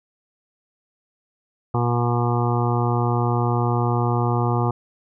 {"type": "harmonic tone", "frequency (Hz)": 120, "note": "B2", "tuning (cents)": -49, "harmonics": [1, 2, 3, 4, 6, 7, 8, 9, 10], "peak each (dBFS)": [-20, -28, -27, -30, -29, -29, -32, -31, -31], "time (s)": [1.74, 4.71], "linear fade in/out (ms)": 5, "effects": []}